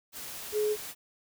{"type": "tone in noise", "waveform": "sine", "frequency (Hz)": 423.6, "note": "G#4", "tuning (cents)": 34, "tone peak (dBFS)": -25, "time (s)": [0.52, 0.77], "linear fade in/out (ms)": 50, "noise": "white", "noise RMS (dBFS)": -41, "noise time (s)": [0.12, 0.95], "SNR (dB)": 13, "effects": []}